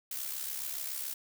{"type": "noise with amplitude modulation", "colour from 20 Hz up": "blue", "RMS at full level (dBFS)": -35, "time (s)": [0.11, 1.14], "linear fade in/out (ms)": 5, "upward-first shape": "sine", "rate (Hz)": 67.1, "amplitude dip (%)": 60, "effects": []}